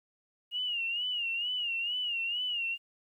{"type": "tone with vibrato", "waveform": "sine", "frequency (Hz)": 2849, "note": "F7", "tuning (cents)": 34, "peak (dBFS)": -30, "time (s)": [0.51, 2.78], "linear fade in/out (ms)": 50, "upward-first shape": "sine", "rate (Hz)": 2.2, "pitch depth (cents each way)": 92, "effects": ["11-bit"]}